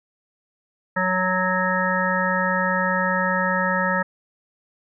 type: harmonic tone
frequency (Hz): 185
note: F#3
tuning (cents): 0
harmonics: 1 / 3 / 5 / 7 / 9 / 10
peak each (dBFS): -26 / -26 / -26 / -26 / -26 / -26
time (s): 0.96-4.03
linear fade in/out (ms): 10
effects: none